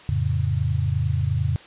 sine chord, F augmented, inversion none, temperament equal, 87.31 / 110 / 138.59 Hz, F2 / A2 / C#3, 0 / 0 / 0 cents, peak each -24 dBFS, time 0.09-1.56 s, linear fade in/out 0 ms, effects white hiss -45 dBFS RMS until 1.66 s + resampled to 8000 Hz

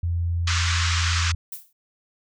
sine tone with pitch glide, 85.5 to 84.42 Hz, F2 to E2, -36 to +42 cents, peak -21 dBFS, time 0.03-1.35 s, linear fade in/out 5 ms, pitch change -22 cents, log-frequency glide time 0.46-1.03 s
pink band-pass noise, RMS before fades -26 dBFS, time 0.47-1.32 s, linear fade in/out 5 ms, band 1100 to 7100 Hz, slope 48 dB/octave
violet noise with exponential decay, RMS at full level -30 dBFS, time 1.52-1.73 s, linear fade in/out 5 ms, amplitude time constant 45 ms
effects none

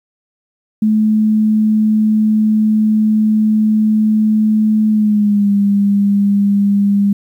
sine tone with pitch glide, 215.6 to 201.2 Hz, A3 to G3, -35 to +45 cents, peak -9 dBFS, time 0.82-7.13 s, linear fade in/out 5 ms, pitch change -120 cents, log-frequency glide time 4.89-5.51 s, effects 8-bit

